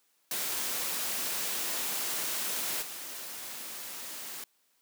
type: noise with level steps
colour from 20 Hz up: white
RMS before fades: -33 / -41 dBFS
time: 0.31-4.44 s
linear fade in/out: 2 ms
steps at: 2.81 s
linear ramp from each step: 20 ms
effects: white hiss -71 dBFS RMS until 4.81 s + high-pass 200 Hz 12 dB/octave